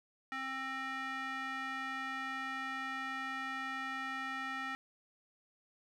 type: tone with band-pass filter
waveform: square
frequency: 265.4 Hz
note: C4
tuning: 25 cents sharp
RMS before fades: -40 dBFS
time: 0.32-4.75 s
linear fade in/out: 0 ms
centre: 1700 Hz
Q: 2.5
effects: none